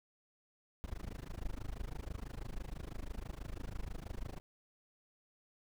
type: noise with amplitude modulation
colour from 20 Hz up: brown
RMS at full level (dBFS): -39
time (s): 0.84-4.4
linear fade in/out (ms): 0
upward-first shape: sine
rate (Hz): 26.1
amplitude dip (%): 100
effects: none